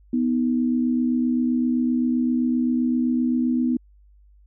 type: tone pair together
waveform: sine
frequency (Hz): 246.9 / 314.6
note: B3 / D#4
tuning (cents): 0 / +19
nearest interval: major third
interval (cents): 419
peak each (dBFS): -19 / -26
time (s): 0.13-3.77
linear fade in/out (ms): 5
effects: added 50 Hz sine -50 dBFS peak until 4.46 s